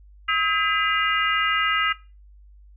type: harmonic tone with a mistuned harmonic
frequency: 402.9 Hz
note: G4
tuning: 48 cents sharp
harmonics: 3 / 4 / 5 / 6 / 7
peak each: -23 / -28 / -25 / -31 / -26 dBFS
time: 0.28-1.93 s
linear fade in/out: 10 ms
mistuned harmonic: 3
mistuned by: +97 cents
effects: noise-tail reverb RT60 0.3 s tail -19 dB re dry + added 50 Hz sine -46 dBFS peak until 2.76 s